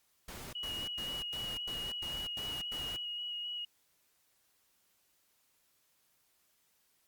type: noise bursts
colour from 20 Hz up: pink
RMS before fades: -46 dBFS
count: 8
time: 0.28-2.966 s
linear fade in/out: 5 ms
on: 250 ms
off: 98 ms
type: tone with vibrato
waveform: sine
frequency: 2900 Hz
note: F#7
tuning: 35 cents flat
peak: -37 dBFS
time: 0.55-3.65 s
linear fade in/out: 5 ms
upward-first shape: square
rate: 3.8 Hz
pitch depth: 12 cents each way
effects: white hiss -73 dBFS RMS until 7.07 s + Opus 48 kbps